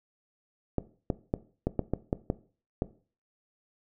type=clicks; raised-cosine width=2 ms; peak=-13 dBFS; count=9; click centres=0.783 / 1.102 / 1.339 / 1.67 / 1.793 / 1.936 / 2.129 / 2.301 / 2.821 s; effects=noise-tail reverb RT60 0.4 s tail -17 dB re dry